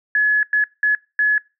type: tone bursts at uneven times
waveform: sine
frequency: 1700 Hz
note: G#6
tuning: 40 cents sharp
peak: -13 dBFS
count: 4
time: 0.15-0.43 / 0.53-0.64 / 0.83-0.95 / 1.19-1.38 s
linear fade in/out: 2 ms
effects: noise-tail reverb RT60 0.3 s tail -25 dB re dry